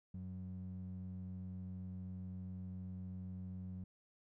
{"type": "ring-modulated tone", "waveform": "triangle", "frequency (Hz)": 138.59, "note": "C#3", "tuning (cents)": 0, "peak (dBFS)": -37, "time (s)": [0.14, 3.84], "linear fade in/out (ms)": 5, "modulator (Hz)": 46.2, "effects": ["tanh soft clip ceiling -39 dBFS"]}